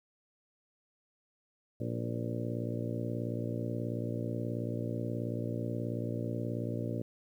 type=harmonic tone with a mistuned harmonic; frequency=58.5 Hz; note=A#1; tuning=7 cents sharp; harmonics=2 / 3 / 4 / 5 / 6 / 7 / 8 / 9 / 10; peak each=-36 / -43 / -40 / -41 / -43 / -49 / -44 / -47 / -45 dBFS; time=1.8-7.02 s; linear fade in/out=5 ms; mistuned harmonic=9; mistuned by=-30 cents; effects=11-bit